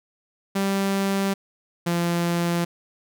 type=tone pair in turn; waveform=sawtooth; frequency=196 / 171.8 Hz; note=G3 / F3; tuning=0 / -28 cents; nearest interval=major second; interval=228 cents; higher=first; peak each=-17 dBFS; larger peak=neither; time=0.55-1.34 / 1.86-2.65 s; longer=neither; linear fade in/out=10 ms; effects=none